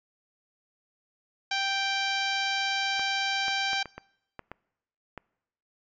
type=tone; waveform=10% pulse; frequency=784 Hz; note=G5; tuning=in tune; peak=-18 dBFS; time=1.51-3.83 s; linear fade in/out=5 ms
type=clicks; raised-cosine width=0.5 ms; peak=-23 dBFS; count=8; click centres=2.995 / 3.482 / 3.732 / 3.857 / 3.98 / 4.393 / 4.516 / 5.177 s
effects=noise-tail reverb RT60 0.9 s tail -25 dB re dry + resampled to 16000 Hz